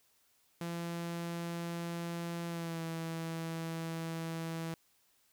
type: tone with pitch glide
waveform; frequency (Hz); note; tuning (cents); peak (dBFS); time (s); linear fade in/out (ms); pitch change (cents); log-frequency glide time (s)
sawtooth; 170 to 164.11; F3 to E3; -46 to -7; -33; 0.61-4.74; 2; -61; 2.48-2.82
effects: white hiss -71 dBFS RMS until 5.32 s